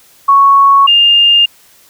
sine tone pair in turn, 1108.7 / 2812 Hz, C#6 / F7, 0 / +11 cents, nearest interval octave + major third, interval 1611 cents, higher second, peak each -3 / -4 dBFS, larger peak first, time 0.28-0.87 / 0.87-1.46 s, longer neither, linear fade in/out 10 ms, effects white hiss -45 dBFS RMS until 1.89 s

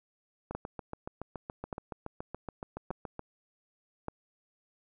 two click trains, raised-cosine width 1 ms, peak -24 / -21 dBFS, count 20 / 4, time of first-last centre 0.51-3.194 / 0.55-4.084 s, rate 7.08 / 0.849 Hz, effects none

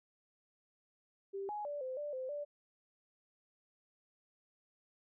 sine tone with pitch steps, 393 / 836 / 582 / 516 / 588 / 517 / 584 Hz, G4 / G#5 / D5 / C5 / D5 / C5 / D5, +4 / +11 / -16 / -24 / +2 / -21 / -10 cents, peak -38 dBFS, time 1.33-2.45 s, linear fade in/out 20 ms, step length 160 ms, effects none

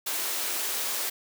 white high-pass noise, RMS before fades -30 dBFS, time 0.06-1.1 s, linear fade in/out 10 ms, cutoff 300 Hz, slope 24 dB/octave, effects none

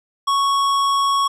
triangle tone with hard clipping, 1108.7 Hz, C#6, in tune, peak -17 dBFS, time 0.27-1.28 s, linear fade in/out 10 ms, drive 17 dB, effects none

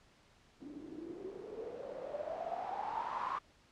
blue noise with low-pass filter sweep, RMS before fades -42 dBFS, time 0.6-3.39 s, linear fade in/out 10 ms, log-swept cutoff 270 to 1100 Hz, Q 9.8, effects pink hiss -66 dBFS RMS until 3.71 s + low-pass 6000 Hz 12 dB/octave

